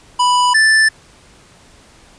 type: tone pair in turn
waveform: square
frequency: 987.8 / 1760.1 Hz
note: B5 / A6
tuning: 0 / 0 cents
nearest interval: minor seventh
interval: 1000 cents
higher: second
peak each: -11 / -9 dBFS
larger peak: second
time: 0.19-0.54 / 0.54-0.89 s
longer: neither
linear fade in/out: 10 ms
effects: pink hiss -46 dBFS RMS until 2.18 s + resampled to 22050 Hz